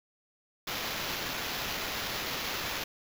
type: noise with sample-and-hold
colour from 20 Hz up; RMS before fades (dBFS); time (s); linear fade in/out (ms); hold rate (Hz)
blue; -35; 0.67-2.84; 5; 8820
effects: none